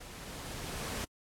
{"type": "noise with level ramp", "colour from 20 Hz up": "pink", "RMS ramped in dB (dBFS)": [-48, -37], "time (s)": [0, 1.05], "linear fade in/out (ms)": 10, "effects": ["low-pass 12000 Hz 12 dB/octave", "AAC 64 kbps"]}